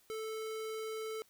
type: tone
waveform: square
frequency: 439.1 Hz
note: A4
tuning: 4 cents flat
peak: -39 dBFS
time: 0.1-1.22 s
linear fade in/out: 0 ms
effects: white hiss -68 dBFS RMS until 1.29 s